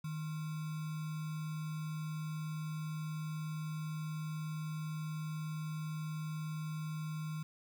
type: tone with sample-and-hold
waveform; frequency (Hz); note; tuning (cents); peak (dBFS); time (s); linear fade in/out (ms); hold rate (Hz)
sine; 156; D#3; +5; -37; 0.04-7.43; 5; 1225
effects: none